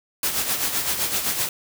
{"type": "noise with tremolo", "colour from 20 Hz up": "white", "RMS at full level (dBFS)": -22, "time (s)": [0.23, 1.49], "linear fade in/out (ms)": 2, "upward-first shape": "sine", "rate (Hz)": 7.8, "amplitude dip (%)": 55, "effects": []}